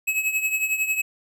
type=tone with tremolo; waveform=square; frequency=2570 Hz; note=E7; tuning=45 cents flat; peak=-19 dBFS; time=0.07-1.02 s; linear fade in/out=10 ms; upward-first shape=triangle; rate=11 Hz; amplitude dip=75%; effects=none